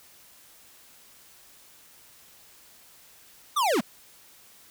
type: linear sweep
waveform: square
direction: down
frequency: 1247 to 172.2 Hz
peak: -22 dBFS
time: 3.56-3.81 s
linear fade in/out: 10 ms
effects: white hiss -54 dBFS RMS until 4.7 s